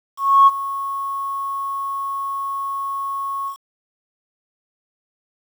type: tone with ADSR envelope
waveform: sine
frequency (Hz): 1100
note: C#6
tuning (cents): -14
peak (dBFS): -5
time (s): 0.17-3.57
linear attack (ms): 300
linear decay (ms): 30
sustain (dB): -17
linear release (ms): 99
effects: tanh soft clip ceiling -2 dBFS + 7-bit